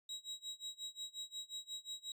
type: tone with tremolo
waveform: 35% pulse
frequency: 3835 Hz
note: A#7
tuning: 48 cents sharp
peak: -39 dBFS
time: 0.09-2.12 s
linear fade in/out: 2 ms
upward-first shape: sine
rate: 5.6 Hz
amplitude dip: 95%
effects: resampled to 32000 Hz